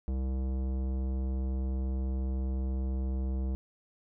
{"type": "tone with tanh clipping", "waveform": "sine", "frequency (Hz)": 65.3, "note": "C2", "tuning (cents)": -3, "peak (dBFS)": -31, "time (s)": [0.08, 3.55], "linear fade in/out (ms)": 0, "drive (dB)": 16, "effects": []}